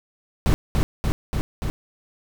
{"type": "noise with echo", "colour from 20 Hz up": "brown", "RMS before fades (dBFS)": -17, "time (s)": [0.46, 0.54], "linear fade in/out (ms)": 0, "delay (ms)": 290, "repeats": 4, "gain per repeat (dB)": -2, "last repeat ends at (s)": 1.7, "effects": []}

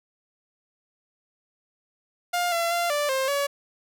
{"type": "tone with pitch steps", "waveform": "sawtooth", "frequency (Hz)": [705, 678, 691, 586, 530, 566], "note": ["F5", "E5", "F5", "D5", "C5", "C#5"], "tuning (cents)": [16, 49, -19, -4, 22, 36], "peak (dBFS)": -19, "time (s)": [2.33, 3.47], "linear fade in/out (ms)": 10, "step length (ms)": 190, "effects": []}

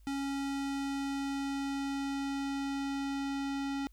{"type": "tone with low-pass filter sweep", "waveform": "square", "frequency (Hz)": 276.5, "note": "C#4", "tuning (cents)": -4, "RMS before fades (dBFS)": -35, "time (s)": [0.07, 3.87], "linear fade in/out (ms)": 0, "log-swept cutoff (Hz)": [8800, 5600], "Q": 0.79, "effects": ["added 50 Hz sine -55 dBFS peak until 3.92 s", "white hiss -73 dBFS RMS until 3.92 s"]}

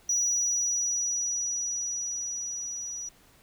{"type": "tone with level ramp", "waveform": "sine", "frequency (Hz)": 5840, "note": "F#8", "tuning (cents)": -24, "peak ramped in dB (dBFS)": [-21, -34], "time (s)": [0.09, 3.09], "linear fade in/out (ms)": 5, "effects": ["tanh soft clip ceiling -21 dBFS", "pink hiss -59 dBFS RMS until 3.42 s"]}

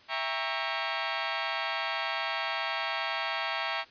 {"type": "chord", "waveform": "15% pulse", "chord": "E diminished seventh", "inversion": "none", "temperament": "equal with one note detuned", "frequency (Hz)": [659.3, 796.8, 932.3, 1108.7], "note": ["E5", "G5", "Bb5", "Db6"], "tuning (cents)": [0, 28, 0, 0], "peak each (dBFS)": -29, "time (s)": [0.08, 3.85], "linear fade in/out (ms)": 50, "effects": ["white hiss -56 dBFS RMS until 3.9 s", "resampled to 11025 Hz"]}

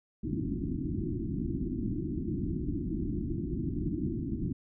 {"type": "low-pass noise", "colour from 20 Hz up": "white", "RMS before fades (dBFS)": -33, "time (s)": [0.23, 4.53], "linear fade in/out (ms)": 10, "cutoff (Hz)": 350, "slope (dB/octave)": 96, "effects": []}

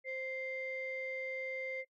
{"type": "tone pair together", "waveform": "sine", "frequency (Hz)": [523.3, 2093], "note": ["C5", "C7"], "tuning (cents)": [0, 0], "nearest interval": "2 octaves", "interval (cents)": 2400, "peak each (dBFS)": [-40, -39], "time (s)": [0.04, 1.85], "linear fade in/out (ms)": 50, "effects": ["noise-tail reverb RT60 0.1 s tail -23 dB re dry", "tanh soft clip ceiling -31 dBFS"]}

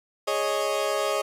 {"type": "chord", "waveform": "30% pulse", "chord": "Ab suspended fourth", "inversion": "none", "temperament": "equal", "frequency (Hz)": [415.3, 554.4, 622.3], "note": ["Ab4", "Db5", "Eb5"], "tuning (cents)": [0, 0, 0], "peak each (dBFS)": [-27, -25, -25], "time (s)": [0.27, 1.22], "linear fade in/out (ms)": 10, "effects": ["low-pass 12000 Hz 12 dB/octave", "9-bit"]}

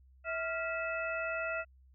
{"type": "harmonic tone with a mistuned harmonic", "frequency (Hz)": 652, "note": "E5", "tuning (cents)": -19, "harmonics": [1, 2, 3, 4], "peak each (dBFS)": [-37, -37, -43, -40], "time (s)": [0.24, 1.65], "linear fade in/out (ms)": 50, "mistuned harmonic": 2, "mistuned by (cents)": 110, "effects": ["added 65 Hz sine -58 dBFS peak until 1.94 s"]}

